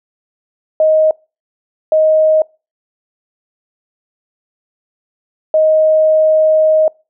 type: tone bursts at uneven times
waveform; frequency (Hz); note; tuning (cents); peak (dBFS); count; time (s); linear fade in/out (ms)
sine; 626; D#5; +10; -7; 3; 0.8-1.11 / 1.92-2.42 / 5.54-6.88; 2
effects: noise-tail reverb RT60 0.3 s tail -26 dB re dry